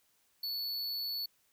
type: tone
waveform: square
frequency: 4436 Hz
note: C#8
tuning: in tune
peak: -35 dBFS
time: 0.43-1.26 s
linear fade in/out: 5 ms
effects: white hiss -72 dBFS RMS until 1.52 s